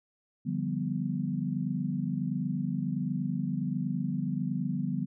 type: chord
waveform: sine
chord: G dominant seventh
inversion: second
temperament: equal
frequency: 146.83 / 174.61 / 196 / 246.9 Hz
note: D3 / F3 / G3 / B3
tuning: 0 / 0 / 0 / 0 cents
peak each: -34 dBFS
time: 0.45-5.06 s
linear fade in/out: 20 ms
effects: none